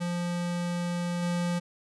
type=tone with level steps; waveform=square; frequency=174.61 Hz; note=F3; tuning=in tune; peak=-29 / -27 dBFS; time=0-1.6 s; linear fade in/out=20 ms; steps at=1.22 s; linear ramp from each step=10 ms; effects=resampled to 24000 Hz